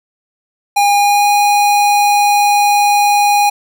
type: tone with pitch glide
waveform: square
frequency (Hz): 813 to 820.5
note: G#5 to G#5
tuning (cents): -37 to -21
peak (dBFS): -9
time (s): 0.76-3.5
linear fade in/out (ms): 10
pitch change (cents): +16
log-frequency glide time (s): 0.93-1.27
effects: none